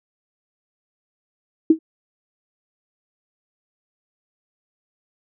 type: tone with exponential decay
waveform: sine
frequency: 320 Hz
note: D#4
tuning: 49 cents sharp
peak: -5 dBFS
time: 1.7-1.79 s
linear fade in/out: 5 ms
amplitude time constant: 19 ms
effects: none